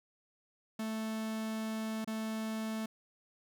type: tone with dropouts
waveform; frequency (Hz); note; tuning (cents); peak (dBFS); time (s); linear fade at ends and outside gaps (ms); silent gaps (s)
45% pulse; 220; A3; 0; -35; 0.79-2.86; 5; 2.046-2.074
effects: none